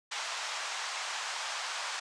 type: band-pass noise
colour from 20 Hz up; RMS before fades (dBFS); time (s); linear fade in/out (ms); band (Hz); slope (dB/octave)
pink; -37; 0.11-2; 10; 790 to 7300; 24
effects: resampled to 22050 Hz